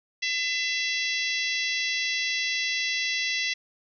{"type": "harmonic tone", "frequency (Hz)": 672, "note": "E5", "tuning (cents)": 33, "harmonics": [3, 4, 5, 6, 7, 8, 9], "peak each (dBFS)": [-29, -31, -33, -35, -36, -37, -38], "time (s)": [0.22, 3.54], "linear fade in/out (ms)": 10, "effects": []}